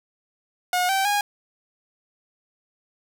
sawtooth tone with pitch steps, 722 / 775 / 820 Hz, F#5 / G5 / G#5, -43 / -20 / -22 cents, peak -16 dBFS, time 0.73-1.21 s, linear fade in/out 2 ms, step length 160 ms, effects none

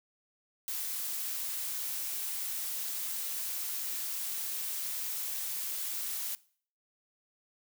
blue noise, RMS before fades -36 dBFS, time 0.68-6.35 s, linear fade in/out 0 ms, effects noise-tail reverb RT60 0.5 s tail -21 dB re dry

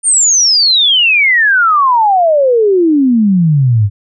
sine exponential sweep, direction down, 9110 to 97.4 Hz, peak -6 dBFS, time 0.03-3.9 s, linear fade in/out 50 ms, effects none

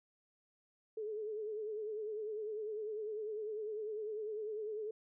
sine tone with vibrato, 428.3 Hz, A4, 47 cents flat, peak -38 dBFS, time 0.97-4.91 s, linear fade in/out 5 ms, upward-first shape sine, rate 10 Hz, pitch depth 61 cents each way, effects none

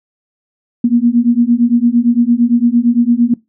sine beating tone pair, 233.5 / 242.3 Hz, A#3 / B3, +3 / -33 cents, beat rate 8.8 Hz, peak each -11 dBFS, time 0.84-3.34 s, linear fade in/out 5 ms, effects noise-tail reverb RT60 0.2 s tail -22 dB re dry

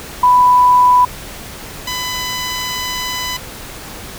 sine / 10% pulse tone pair in turn, 992 / 1001.2 Hz, B5 / B5, +7 / +23 cents, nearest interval unison, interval 16 cents, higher second, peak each -6 / -11 dBFS, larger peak first, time 0.23-1.05 / 1.87-3.37 s, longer second, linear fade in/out 5 ms, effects pink hiss -31 dBFS RMS until 4.18 s

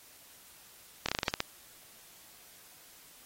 slowing click train, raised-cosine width 0.2 ms, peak -11 dBFS, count 9, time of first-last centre 1.06-1.404 s, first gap 26 ms, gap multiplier 1.14, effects white hiss -56 dBFS RMS until 3.25 s + AAC 48 kbps

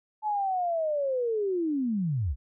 sine linear sweep, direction down, 867 to 54.6 Hz, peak -25 dBFS, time 0.22-2.36 s, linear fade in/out 50 ms, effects none

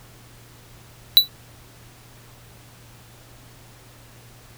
square tone with exponential decay, 3951 Hz, B7, in tune, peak -4 dBFS, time 1.17-1.28 s, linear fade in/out 0 ms, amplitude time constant 23 ms, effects added 118 Hz sine -49 dBFS peak until 4.57 s + pink hiss -49 dBFS RMS until 4.57 s

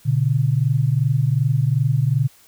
sine tone pair together, 120.55 / 143.2 Hz, B2 / D3, -41 / -43 cents, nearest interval minor third, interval 298 cents, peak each -18 dBFS, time 0.05-2.28 s, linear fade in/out 20 ms, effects white hiss -52 dBFS RMS until 2.47 s

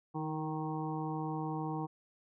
harmonic tone with a mistuned harmonic, 155.56 Hz, D#3, in tune, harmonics 1 / 2 / 3 / 5 / 6 / 7, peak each -38 / -39 / -45 / -42 / -44 / -47 dBFS, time 0.14-1.87 s, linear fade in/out 20 ms, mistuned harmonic 2, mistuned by +26 cents, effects none

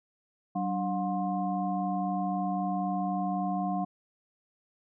sine tone cluster, 189.2 / 293.1 / 718 / 1057 Hz, F#3 / D4 / F5 / C6, +39 / -3 / +48 / +17 cents, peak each -31 / -36 / -31 / -40 dBFS, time 0.55-3.85 s, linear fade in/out 10 ms, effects none

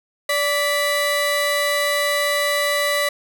30% pulse tone pair together, 581.6 / 1975.5 Hz, D5 / B6, -17 / 0 cents, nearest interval octave + major sixth, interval 2117 cents, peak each -18 dBFS, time 0.29-3.09 s, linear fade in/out 5 ms, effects none

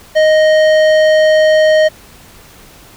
sine tone with tanh clipping, 622.3 Hz, D#5, in tune, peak -8 dBFS, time 0.15-1.89 s, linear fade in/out 20 ms, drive 14 dB, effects pink hiss -40 dBFS RMS until 2.96 s

